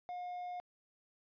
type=tone; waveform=triangle; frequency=716 Hz; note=F5; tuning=43 cents sharp; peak=-38 dBFS; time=0.09-0.6 s; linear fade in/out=0 ms; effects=resampled to 11025 Hz